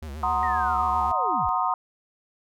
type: tone with vibrato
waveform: square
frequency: 73.5 Hz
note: D2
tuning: 2 cents sharp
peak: -34 dBFS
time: 0.02-1.12 s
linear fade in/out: 5 ms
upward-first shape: sine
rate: 7.6 Hz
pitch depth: 140 cents each way
type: chord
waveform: sine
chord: C half-diminished seventh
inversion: second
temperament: equal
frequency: 740 / 932.3 / 1046.5 / 1244.5 Hz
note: Gb5 / Bb5 / C6 / Eb6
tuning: 0 / 0 / 0 / 0 cents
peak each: -27 dBFS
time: 0.23-1.74 s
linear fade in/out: 2 ms
type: linear sweep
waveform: sine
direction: down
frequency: 1900 to 31.79 Hz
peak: -32 dBFS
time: 0.43-1.49 s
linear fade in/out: 0 ms
effects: none